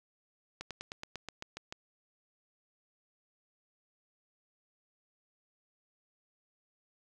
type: slowing click train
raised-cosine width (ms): 0.2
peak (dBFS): -23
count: 10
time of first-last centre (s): 0.61-1.725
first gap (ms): 97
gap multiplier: 1.06
effects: none